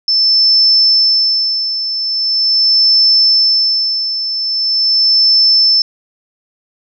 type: tone with tremolo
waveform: sine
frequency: 5290 Hz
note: E8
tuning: 5 cents sharp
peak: -6 dBFS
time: 0.08-5.82 s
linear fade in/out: 2 ms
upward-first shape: sine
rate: 0.42 Hz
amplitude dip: 65%
effects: none